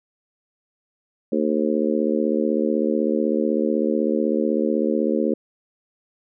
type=harmonic tone; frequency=76 Hz; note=D#2; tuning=40 cents flat; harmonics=3 / 4 / 5 / 6 / 7; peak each=-23 / -24 / -25 / -26 / -26 dBFS; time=1.32-5.34 s; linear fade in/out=5 ms; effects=none